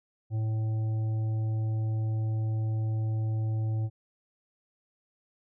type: harmonic tone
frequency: 110 Hz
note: A2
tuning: in tune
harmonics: 1 / 3 / 5 / 7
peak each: -26 / -44 / -50 / -51 dBFS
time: 0.3-3.9 s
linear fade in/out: 50 ms
effects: none